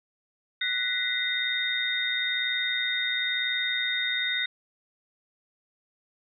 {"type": "tone cluster", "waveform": "sine", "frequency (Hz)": [1488, 1929, 2050, 3688], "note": ["F#6", "B6", "C7", "A#7"], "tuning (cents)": [9, -41, -36, -19], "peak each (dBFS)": [-33, -32, -32, -28], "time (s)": [0.61, 4.46], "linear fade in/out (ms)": 5, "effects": []}